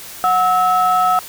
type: tone pair together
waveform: sine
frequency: 733 / 1298.9 Hz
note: F#5 / E6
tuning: -16 / -26 cents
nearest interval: minor seventh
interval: 990 cents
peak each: -13 dBFS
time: 0.24-1.19 s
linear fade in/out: 0 ms
effects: tanh soft clip ceiling -7 dBFS + white hiss -34 dBFS RMS until 1.28 s